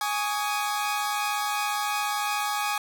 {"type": "chord", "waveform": "sawtooth", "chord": "Ab suspended fourth", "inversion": "none", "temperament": "equal with one note detuned", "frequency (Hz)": [830.6, 1125.5, 1244.5], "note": ["Ab5", "Db6", "Eb6"], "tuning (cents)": [0, 26, 0], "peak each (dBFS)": [-24, -29, -28], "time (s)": [0.01, 2.78], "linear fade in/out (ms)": 2, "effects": []}